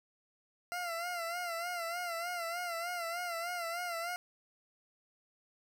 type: tone with vibrato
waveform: 20% pulse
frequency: 690 Hz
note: F5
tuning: 21 cents flat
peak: -31 dBFS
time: 0.72-4.16 s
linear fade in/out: 0 ms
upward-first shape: sine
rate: 3.3 Hz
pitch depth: 68 cents each way
effects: none